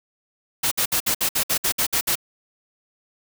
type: noise bursts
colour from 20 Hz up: white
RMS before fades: -21 dBFS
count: 11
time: 0.63-2.155 s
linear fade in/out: 10 ms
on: 85 ms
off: 59 ms
effects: none